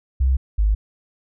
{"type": "tone pair in turn", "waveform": "sine", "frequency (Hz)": [65.41, 51.92], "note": ["C2", "G#1"], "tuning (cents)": [0, 0], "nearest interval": "major third", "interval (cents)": 400, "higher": "first", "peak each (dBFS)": -14, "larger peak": "neither", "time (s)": [[0.2, 0.37], [0.58, 0.75]], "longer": "neither", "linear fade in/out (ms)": 10, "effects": []}